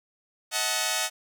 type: chord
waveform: 5% pulse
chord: D# diminished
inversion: none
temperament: equal with one note detuned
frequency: 634.2 / 740 / 880 Hz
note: D#5 / F#5 / A5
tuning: +33 / 0 / 0 cents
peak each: -18 dBFS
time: 0.51-1.1 s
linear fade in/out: 50 ms
effects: none